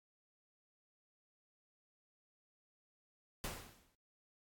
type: noise with exponential decay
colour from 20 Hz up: pink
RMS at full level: -40 dBFS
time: 3.44-3.95 s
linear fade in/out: 0 ms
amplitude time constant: 110 ms
effects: noise-tail reverb RT60 0.1 s tail -20 dB re dry + AAC 64 kbps